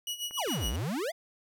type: tone with tremolo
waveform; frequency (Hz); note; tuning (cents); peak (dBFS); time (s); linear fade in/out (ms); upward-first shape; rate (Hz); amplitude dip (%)
sawtooth; 2917; F#7; -25; -28; 0.07-0.76; 2; sine; 7.2; 80
type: click train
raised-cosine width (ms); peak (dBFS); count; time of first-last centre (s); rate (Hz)
0.5; -32; 4; 0.31-0.808; 6.03
type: exponential two-way sweep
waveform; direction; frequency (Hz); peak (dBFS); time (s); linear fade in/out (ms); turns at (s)
square; down then up; 1247 to 49.97 to 727; -31; 0.37-1.12; 20; 0.68
effects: none